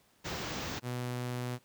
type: band-stop noise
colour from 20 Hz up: pink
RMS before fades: -37 dBFS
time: 0.24-0.8 s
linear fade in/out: 20 ms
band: 7000 to 16000 Hz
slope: 48 dB/octave
type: tone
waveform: sawtooth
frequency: 123.47 Hz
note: B2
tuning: in tune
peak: -30 dBFS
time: 0.82-1.59 s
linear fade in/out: 50 ms
effects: pink hiss -67 dBFS RMS until 1.64 s + high-pass 80 Hz 12 dB/octave